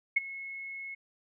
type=tone with ADSR envelope; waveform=sine; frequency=2181 Hz; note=C#7; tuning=29 cents flat; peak=-19 dBFS; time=0.16-0.95 s; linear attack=10 ms; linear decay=19 ms; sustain=-19 dB; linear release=11 ms; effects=none